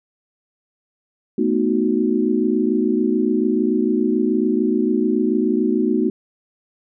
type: chord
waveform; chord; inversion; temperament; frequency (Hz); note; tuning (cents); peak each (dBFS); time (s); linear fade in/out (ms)
sine; B dominant seventh; third; equal; 220 / 246.9 / 311.1 / 370; A3 / B3 / D#4 / F#4; 0 / 0 / 0 / 0; -21; 1.38-6.1; 5
effects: none